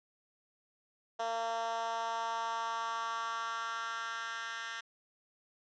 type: tone with high-pass filter sweep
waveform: 10% pulse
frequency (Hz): 228.4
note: A#3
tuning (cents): -35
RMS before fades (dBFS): -37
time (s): 1.19-4.81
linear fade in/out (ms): 10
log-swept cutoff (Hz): 640 to 1800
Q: 2.8
effects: resampled to 16000 Hz